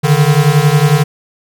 square beating tone pair, 142.7 / 153.7 Hz, D3 / D#3, -49 / -21 cents, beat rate 11 Hz, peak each -11 dBFS, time 0.03-1.04 s, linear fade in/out 20 ms, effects none

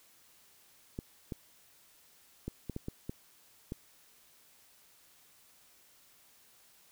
clicks, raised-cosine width 3 ms, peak -24 dBFS, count 8, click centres 0.989 / 1.322 / 2.48 / 2.697 / 2.764 / 2.884 / 3.095 / 3.721 s, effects white hiss -63 dBFS RMS until 6.91 s

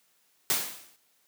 white noise with exponential decay, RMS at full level -23 dBFS, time 0.5-0.96 s, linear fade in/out 0 ms, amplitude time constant 100 ms, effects white hiss -68 dBFS RMS until 1.27 s + high-pass 150 Hz 12 dB/octave

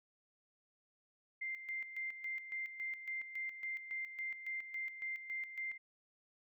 sine tone with tremolo, 2093 Hz, C7, in tune, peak -38 dBFS, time 1.41-5.78 s, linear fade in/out 10 ms, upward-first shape square, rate 3.6 Hz, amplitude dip 65%, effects none

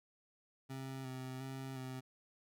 25% pulse tone with vibrato, 131.5 Hz, C3, 9 cents sharp, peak -39 dBFS, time 0.69-2.01 s, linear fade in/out 20 ms, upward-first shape square, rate 1.4 Hz, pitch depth 23 cents each way, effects none

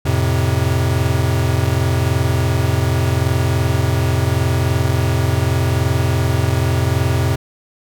square chord, F major, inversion none, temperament equal, 87.31 / 110 / 130.81 Hz, F2 / A2 / C3, 0 / 0 / 0 cents, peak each -19 / -20 / -19 dBFS, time 0.05-7.36 s, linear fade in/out 10 ms, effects none

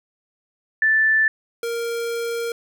sine / square tone pair in turn, 1760 / 466.2 Hz, A6 / A#4, 0 / 0 cents, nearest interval octave + major seventh, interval 2300 cents, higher first, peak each -14 / -24 dBFS, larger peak first, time 0.82-1.28 / 1.63-2.52 s, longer second, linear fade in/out 2 ms, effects none

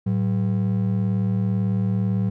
triangle ring-modulated tone, 149.2 Hz, D3, 28 cents sharp, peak -14 dBFS, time 0.06-2.3 s, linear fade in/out 10 ms, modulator 39 Hz, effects none

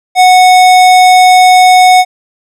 sine tone with hard clipping, 736 Hz, F#5, 9 cents flat, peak -3 dBFS, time 0.15-2.05 s, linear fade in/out 50 ms, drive 18 dB, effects none

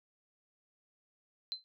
sine tone with exponential decay, 4079 Hz, C8, 45 cents flat, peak -31 dBFS, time 1.52-1.64 s, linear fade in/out 0 ms, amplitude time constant 25 ms, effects none

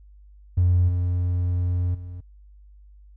triangle tone with level steps, 89.1 Hz, F2, 35 cents sharp, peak -12 / -18 / -31 dBFS, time 0.57-2.21 s, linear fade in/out 10 ms, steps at 0.88 / 1.94 s, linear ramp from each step 10 ms, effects tanh soft clip ceiling -12 dBFS + added 50 Hz sine -46 dBFS peak until 3.16 s

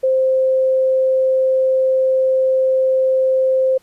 sine tone, 523.3 Hz, C5, in tune, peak -12 dBFS, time 0.03-3.78 s, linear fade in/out 10 ms, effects pink hiss -56 dBFS RMS until 3.82 s + resampled to 32000 Hz

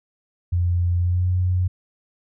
sine tone with pitch glide, 87.7 to 90.85 Hz, F2 to F#2, +8 to -31 cents, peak -17 dBFS, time 0.52-1.68 s, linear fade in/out 10 ms, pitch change +61 cents, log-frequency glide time 0.98-1.31 s, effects none

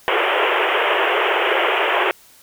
pink band-pass noise, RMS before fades -18 dBFS, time 0.08-2.11 s, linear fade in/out 0 ms, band 350 to 3200 Hz, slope 96 dB/octave, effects white hiss -49 dBFS RMS until 2.42 s

